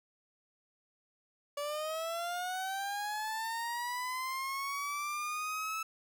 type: linear sweep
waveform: 30% pulse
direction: up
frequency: 573 to 1311 Hz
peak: -32 dBFS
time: 1.57-5.83 s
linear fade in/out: 5 ms
effects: none